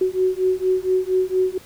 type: beating tone pair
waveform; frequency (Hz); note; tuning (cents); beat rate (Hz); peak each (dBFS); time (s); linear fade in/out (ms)
sine; 370 / 374.3; F#4 / F#4; 0 / +20; 4.3; -20; 0.01-1.58; 5
effects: pink hiss -46 dBFS RMS until 1.65 s